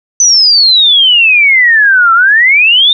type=exponential two-way sweep; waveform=sine; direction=down then up; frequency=6100 to 1326 to 3697 Hz; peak=-3 dBFS; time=0.2-2.93 s; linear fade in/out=2 ms; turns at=2.13 s; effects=none